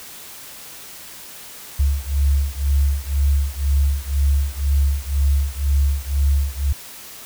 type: beating tone pair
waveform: sine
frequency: 69.3 / 71.3 Hz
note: C#2 / C#2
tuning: 0 / +49 cents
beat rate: 2 Hz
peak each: -18 / -19 dBFS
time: 1.79-6.73 s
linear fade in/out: 10 ms
effects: white hiss -38 dBFS RMS until 7.25 s